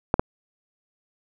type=clicks; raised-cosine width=1 ms; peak=-3 dBFS; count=2; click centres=0.141 / 0.195 s; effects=none